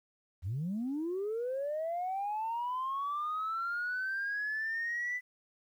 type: linear sweep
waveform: sine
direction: up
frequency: 77.6 to 2000 Hz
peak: -31 dBFS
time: 0.42-5.21 s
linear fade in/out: 50 ms
effects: tanh soft clip ceiling -29 dBFS + 11-bit